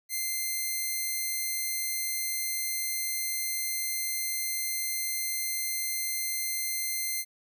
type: tone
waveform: 5% pulse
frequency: 2084 Hz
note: C7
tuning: 7 cents flat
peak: -19 dBFS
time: 0.09-7.25 s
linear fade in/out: 50 ms
effects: none